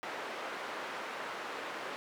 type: band-pass noise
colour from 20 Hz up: white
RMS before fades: -41 dBFS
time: 0.03-1.96 s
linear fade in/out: 0 ms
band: 350 to 1600 Hz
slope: 12 dB/octave
effects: none